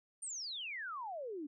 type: exponential sweep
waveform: sine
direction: down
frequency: 9210 to 276.7 Hz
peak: -40 dBFS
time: 0.22-1.47 s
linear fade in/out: 10 ms
effects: none

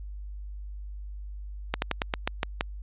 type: slowing click train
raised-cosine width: 0.3 ms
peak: -9 dBFS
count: 8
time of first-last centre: 1.74-2.609 s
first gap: 81 ms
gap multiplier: 1.14
effects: added 50 Hz sine -36 dBFS peak until 2.82 s + resampled to 8000 Hz

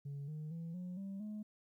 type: tone with pitch steps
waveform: sine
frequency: 141.4 / 153.31 / 166.22 / 180.22 / 195.4 / 211.9 Hz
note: C#3 / D#3 / E3 / F#3 / G3 / G#3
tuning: +35 / -25 / +15 / -45 / -5 / +35 cents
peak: -39 dBFS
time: 0.05-1.43 s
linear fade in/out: 10 ms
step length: 230 ms
effects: tanh soft clip ceiling -40 dBFS + 13-bit

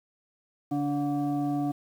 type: tone with frequency modulation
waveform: sine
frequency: 289.3 Hz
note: D4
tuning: 26 cents flat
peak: -25 dBFS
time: 0.71-1.72 s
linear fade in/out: 10 ms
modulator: 433 Hz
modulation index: 0.8
effects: 9-bit

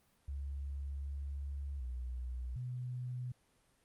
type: tone with pitch steps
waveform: sine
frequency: 69.6 / 70 / 62 / 124.7 Hz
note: C#2 / C#2 / B1 / B2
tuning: +8 / +18 / +7 / +17 cents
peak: -38 dBFS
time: 0.28-3.32 s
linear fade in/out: 5 ms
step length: 760 ms
effects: pink hiss -72 dBFS RMS until 3.84 s + Opus 32 kbps

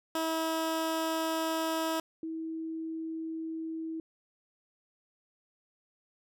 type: tone pair in turn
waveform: 15% pulse / sine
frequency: 322.8 / 322.8 Hz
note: E4 / E4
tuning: -36 / -36 cents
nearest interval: unison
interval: 0 cents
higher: neither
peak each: -23 / -34 dBFS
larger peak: first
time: 0.15-2 / 2.23-4 s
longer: first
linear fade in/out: 2 ms
effects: none

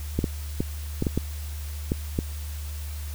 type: clicks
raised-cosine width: 3 ms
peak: -10 dBFS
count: 8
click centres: 0.19 / 0.242 / 0.605 / 1.024 / 1.068 / 1.176 / 1.919 / 2.189 s
effects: added 74 Hz sine -31 dBFS peak until 3.14 s + white hiss -44 dBFS RMS until 3.14 s

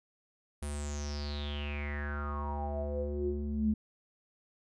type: tone with low-pass filter sweep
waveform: square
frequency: 72.9 Hz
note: D2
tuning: 12 cents flat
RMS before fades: -35 dBFS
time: 0.62-3.74 s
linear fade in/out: 5 ms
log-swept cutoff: 10000 to 200 Hz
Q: 9.7
effects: none

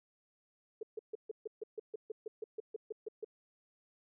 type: tone bursts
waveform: sine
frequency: 434.3 Hz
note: A4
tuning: 23 cents flat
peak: -37 dBFS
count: 16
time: 0.81-3.246 s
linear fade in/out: 5 ms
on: 21 ms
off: 140 ms
effects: none

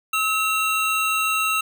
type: tone pair together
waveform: square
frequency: 1289 / 2731 Hz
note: E6 / F7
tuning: -39 / -39 cents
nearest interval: octave + minor second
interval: 1300 cents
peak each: -23 dBFS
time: 0.13-1.61 s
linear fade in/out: 5 ms
effects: none

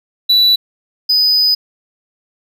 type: tone pair in turn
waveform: triangle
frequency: 3953 / 4990 Hz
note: B7 / D#8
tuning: +1 / +4 cents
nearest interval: major third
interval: 403 cents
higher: second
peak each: -6 / -8 dBFS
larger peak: first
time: 0.29-0.56 / 1.09-1.55 s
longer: second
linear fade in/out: 10 ms
effects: none

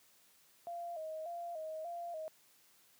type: tone with vibrato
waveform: sine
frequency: 659.3 Hz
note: E5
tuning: in tune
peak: -40 dBFS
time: 0.67-2.28 s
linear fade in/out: 0 ms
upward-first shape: square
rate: 1.7 Hz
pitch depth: 78 cents each way
effects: white hiss -67 dBFS RMS until 2.99 s + high-pass 100 Hz 12 dB/octave

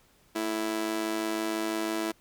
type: tone with amplitude modulation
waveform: sawtooth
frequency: 330 Hz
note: E4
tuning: 2 cents sharp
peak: -21 dBFS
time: 0.35-2.12 s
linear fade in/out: 10 ms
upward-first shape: sine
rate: 106 Hz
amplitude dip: 80%
effects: pink hiss -63 dBFS RMS until 2.2 s

